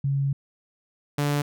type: tone pair in turn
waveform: sine / sawtooth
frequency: 138.59 / 145.18 Hz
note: C#3 / D3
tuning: 0 / -20 cents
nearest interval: minor second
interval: 80 cents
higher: second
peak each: -21 / -18 dBFS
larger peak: second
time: 0.04-0.33 / 1.18-1.42 s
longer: first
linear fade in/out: 5 ms
effects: none